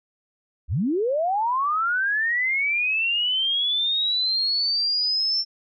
sine linear sweep, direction up, 49 to 5410 Hz, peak -20 dBFS, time 0.68-5.45 s, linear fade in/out 50 ms, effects none

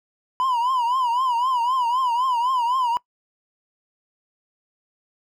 triangle tone with vibrato, 990 Hz, B5, 4 cents sharp, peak -17 dBFS, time 0.4-2.97 s, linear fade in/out 0 ms, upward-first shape triangle, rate 3.9 Hz, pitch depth 140 cents each way, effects noise-tail reverb RT60 0.1 s tail -22 dB re dry

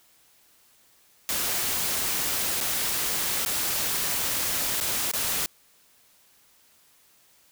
white noise with dropouts, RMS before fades -27 dBFS, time 1.29-5.46 s, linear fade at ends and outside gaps 0 ms, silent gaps 2.604-2.611 / 3.45-3.461 / 4.802-4.81 / 5.114-5.136 s, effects white hiss -60 dBFS RMS until 7.51 s

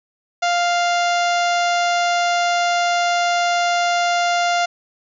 harmonic tone, 698.5 Hz, F5, in tune, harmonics 1 / 2 / 3 / 4 / 5 / 6 / 7 / 8 / 9 / 10, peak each -17 / -23 / -27 / -29 / -31 / -33 / -34 / -35 / -36 / -37 dBFS, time 0.42-4.66 s, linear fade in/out 10 ms, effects none

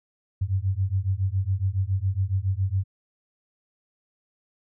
sine beating tone pair, 92.5 / 99.7 Hz, F#2 / G2, 0 / +30 cents, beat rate 7.2 Hz, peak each -25 dBFS, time 0.41-2.84 s, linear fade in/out 10 ms, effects none

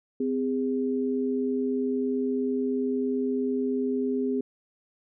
sine tone pair together, 257 / 408 Hz, C4 / G#4, -31 / -31 cents, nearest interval minor sixth, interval 800 cents, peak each -26 / -28 dBFS, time 0.2-4.41 s, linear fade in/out 5 ms, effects none

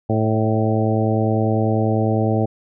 harmonic tone with a mistuned harmonic, 110 Hz, A2, in tune, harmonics 1 / 2 / 3 / 4 / 5 / 6 / 7, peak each -19 / -22 / -24 / -25 / -26 / -27 / -27 dBFS, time 0.09-2.46 s, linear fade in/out 10 ms, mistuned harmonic 6, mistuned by -24 cents, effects none

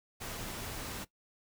pink noise, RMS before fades -41 dBFS, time 0.2-1.05 s, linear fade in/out 20 ms, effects noise-tail reverb RT60 0.1 s tail -17 dB re dry

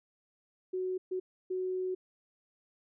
sine tone bursts at uneven times, 370.5 Hz, F#4, 2 cents sharp, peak -31 dBFS, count 3, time 0.73-0.98 / 1.11-1.2 / 1.5-1.95 s, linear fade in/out 10 ms, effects none

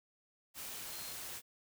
sine tone in noise, 4186 Hz, C8, in tune, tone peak -52 dBFS, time 0.89-1.15 s, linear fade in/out 50 ms, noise white, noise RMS -45 dBFS, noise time 0.54-1.42 s, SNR -10 dB, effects none

